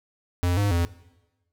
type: tone with pitch steps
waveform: square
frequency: 88.4 / 101.8 / 85.7 Hz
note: F2 / G#2 / F2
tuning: +22 / -34 / -32 cents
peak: -21 dBFS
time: 0.43-0.85 s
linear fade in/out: 0 ms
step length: 140 ms
effects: noise-tail reverb RT60 1.0 s tail -19 dB re dry